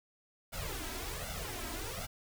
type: noise with flanger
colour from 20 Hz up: pink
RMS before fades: -40 dBFS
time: 0.52-2.07 s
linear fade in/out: 20 ms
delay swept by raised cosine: 1.4 to 3.1 ms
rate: 1.3 Hz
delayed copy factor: +0.9
effects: none